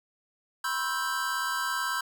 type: chord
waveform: square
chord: C major seventh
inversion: third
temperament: equal with one note detuned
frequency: 987.8 / 1066 / 1318.5 / 1568 Hz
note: B5 / C6 / E6 / G6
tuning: 0 / +32 / 0 / 0 cents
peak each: -36 / -36 / -35 / -32 dBFS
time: 0.64-2.01 s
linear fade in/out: 5 ms
effects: none